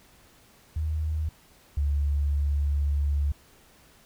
sine tone pair in turn, 77.78 / 71.77 Hz, D#2 / D2, 0 / -39 cents, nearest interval minor second, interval 139 cents, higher first, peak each -25 / -22 dBFS, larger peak second, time 0.76-1.29 / 1.77-3.32 s, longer second, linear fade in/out 5 ms, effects pink hiss -57 dBFS RMS until 4.05 s

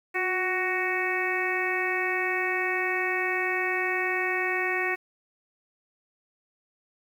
harmonic tone with a mistuned harmonic, 371.6 Hz, F#4, 7 cents sharp, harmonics 1 / 2 / 3 / 4 / 5 / 6 / 7, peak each -31 / -34 / -36 / -37 / -29 / -31 / -35 dBFS, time 0.14-4.96 s, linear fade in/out 20 ms, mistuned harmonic 1, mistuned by -43 cents, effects 9-bit

